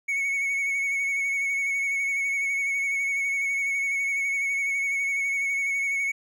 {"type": "tone with vibrato", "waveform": "triangle", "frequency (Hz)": 2217, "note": "C#7", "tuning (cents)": 0, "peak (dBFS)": -22, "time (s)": [0.08, 6.12], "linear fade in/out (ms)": 10, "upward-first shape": "sine", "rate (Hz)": 12, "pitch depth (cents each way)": 26, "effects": []}